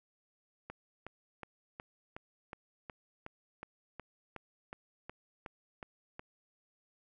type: click train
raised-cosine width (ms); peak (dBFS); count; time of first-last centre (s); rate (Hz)
0.5; -28; 16; 0.7-6.195; 2.73
effects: none